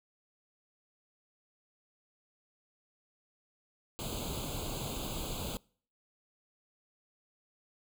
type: noise with comb filter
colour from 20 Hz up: pink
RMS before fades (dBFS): -38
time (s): 3.99-5.57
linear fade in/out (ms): 0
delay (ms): 0.27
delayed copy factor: +1
effects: noise-tail reverb RT60 0.5 s tail -25 dB re dry

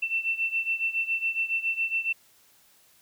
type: beating tone pair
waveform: sine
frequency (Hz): 2682 / 2689.2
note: E7 / E7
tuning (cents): +29 / +34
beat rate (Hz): 7.2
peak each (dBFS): -27 / -30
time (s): 0.02-2.13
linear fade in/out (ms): 10
effects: white hiss -60 dBFS RMS until 3.01 s

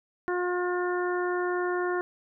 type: harmonic tone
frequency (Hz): 357.6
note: F4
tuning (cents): +41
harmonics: 1 / 2 / 3 / 4 / 5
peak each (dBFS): -27 / -35 / -35 / -35 / -38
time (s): 0.28-2.01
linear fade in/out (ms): 0
effects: none

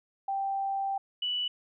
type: tone pair in turn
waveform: sine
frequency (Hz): 784 / 2960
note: G5 / F#7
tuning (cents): 0 / 0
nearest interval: octave + major seventh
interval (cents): 2300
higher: second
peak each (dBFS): -28 / -28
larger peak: neither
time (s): 0.28-0.98 / 1.22-1.48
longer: first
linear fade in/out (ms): 5
effects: none

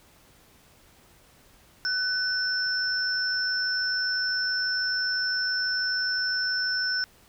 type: tone pair together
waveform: sine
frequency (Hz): 1502 / 5353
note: F#6 / E8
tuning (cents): +26 / +26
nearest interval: octave + minor seventh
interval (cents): 2200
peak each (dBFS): -27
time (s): 1.85-7.04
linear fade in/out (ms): 0
effects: pink hiss -57 dBFS RMS until 7.28 s

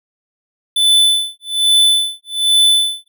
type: tone with tremolo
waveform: square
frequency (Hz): 3506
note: A7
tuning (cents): -7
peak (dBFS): -8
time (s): 0.76-3.08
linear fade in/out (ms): 5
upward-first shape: sine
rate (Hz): 1.2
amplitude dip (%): 100
effects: none

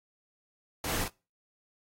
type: noise with echo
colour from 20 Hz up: pink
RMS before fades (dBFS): -34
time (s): 0.84-1.04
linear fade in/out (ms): 2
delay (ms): 40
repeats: 1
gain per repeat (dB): -3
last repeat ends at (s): 1.08
effects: noise-tail reverb RT60 0.3 s tail -24 dB re dry + AAC 48 kbps

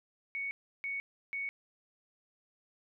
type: tone bursts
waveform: sine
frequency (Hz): 2225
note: C#7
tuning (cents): +6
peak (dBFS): -34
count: 3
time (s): 0.35-1.49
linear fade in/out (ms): 0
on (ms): 160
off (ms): 330
effects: none

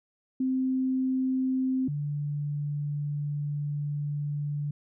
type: tone pair in turn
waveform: sine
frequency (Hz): 260.3 / 146.09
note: C4 / D3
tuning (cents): -9 / -9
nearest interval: minor seventh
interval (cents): 1000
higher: first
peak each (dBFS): -24 / -28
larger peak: first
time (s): 0.4-1.88 / 1.88-4.71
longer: second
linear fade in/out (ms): 5
effects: none

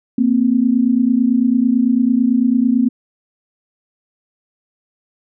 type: tone pair together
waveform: sine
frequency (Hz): 231.8 / 260.8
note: A#3 / C4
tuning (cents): -10 / -5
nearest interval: major second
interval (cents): 205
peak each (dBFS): -14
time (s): 0.18-2.89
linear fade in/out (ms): 5
effects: none

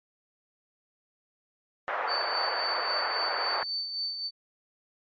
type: band-pass noise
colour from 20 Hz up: white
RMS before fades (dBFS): -31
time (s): 1.88-3.63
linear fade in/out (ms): 0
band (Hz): 520 to 1600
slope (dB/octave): 24
type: tone with tremolo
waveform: sine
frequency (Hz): 4544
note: C#8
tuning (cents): +42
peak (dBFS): -28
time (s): 2.07-4.31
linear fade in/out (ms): 50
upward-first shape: sine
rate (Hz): 3.7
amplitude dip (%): 50
effects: MP3 32 kbps

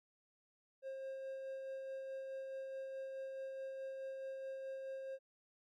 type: tone with tremolo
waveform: triangle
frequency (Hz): 534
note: C5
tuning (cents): +35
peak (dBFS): -40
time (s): 0.82-5.19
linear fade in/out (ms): 50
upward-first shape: sine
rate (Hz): 4.7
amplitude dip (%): 25
effects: none

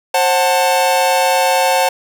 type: chord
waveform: 45% pulse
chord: F# diminished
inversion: second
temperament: just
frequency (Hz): 532.8 / 740 / 888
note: C5 / F#5 / A5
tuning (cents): +31 / 0 / +16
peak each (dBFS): -16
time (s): 0.14-1.89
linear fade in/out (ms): 5
effects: none

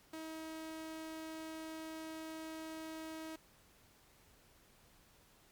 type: tone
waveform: sawtooth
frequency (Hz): 318.6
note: D#4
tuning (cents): +41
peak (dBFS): -40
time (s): 0.13-3.36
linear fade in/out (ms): 5
effects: pink hiss -66 dBFS RMS until 5.51 s + MP3 96 kbps

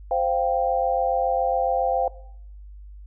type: chord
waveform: sine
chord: C suspended fourth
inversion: none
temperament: just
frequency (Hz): 523.3 / 697.7 / 784.9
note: C5 / F5 / G5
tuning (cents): 0 / -2 / +2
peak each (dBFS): -24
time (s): 0.11-2.08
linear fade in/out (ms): 2
effects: noise-tail reverb RT60 0.7 s tail -19 dB re dry + added 50 Hz sine -39 dBFS peak until 3.06 s

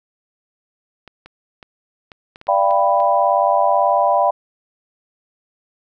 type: clicks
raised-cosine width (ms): 0.3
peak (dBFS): -23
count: 9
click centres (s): 1.077 / 1.26 / 1.628 / 2.118 / 2.359 / 2.414 / 2.47 / 2.709 / 3.002
type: chord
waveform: sine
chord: G dominant seventh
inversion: second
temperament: equal with one note detuned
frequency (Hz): 587.3 / 686.1 / 784 / 987.8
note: D5 / F5 / G5 / B5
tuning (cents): 0 / -31 / 0 / 0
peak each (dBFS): -18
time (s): 2.48-4.31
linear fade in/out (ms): 10
effects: none

